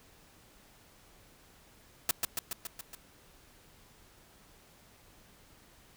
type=noise with echo; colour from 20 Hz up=white; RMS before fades=-27 dBFS; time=2.09-2.11 s; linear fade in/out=2 ms; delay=140 ms; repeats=6; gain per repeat=-3 dB; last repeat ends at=2.95 s; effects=pink hiss -60 dBFS RMS until 5.96 s